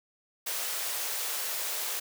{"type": "high-pass noise", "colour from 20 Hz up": "white", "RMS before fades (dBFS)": -33, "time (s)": [0.46, 2], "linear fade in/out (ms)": 10, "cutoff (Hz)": 410, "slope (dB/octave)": 24, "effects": []}